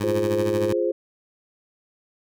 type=tone with tremolo; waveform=15% pulse; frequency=103.83 Hz; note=G#2; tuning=in tune; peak=-17 dBFS; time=0-0.73 s; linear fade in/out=5 ms; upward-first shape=sine; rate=13 Hz; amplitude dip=65%
type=chord; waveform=sine; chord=F minor; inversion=none; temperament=equal with one note detuned; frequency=347.8 / 415.3 / 523.3 Hz; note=F4 / Ab4 / C5; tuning=-7 / 0 / 0 cents; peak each=-24 / -25 / -24 dBFS; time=0.03-0.92 s; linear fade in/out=10 ms
effects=none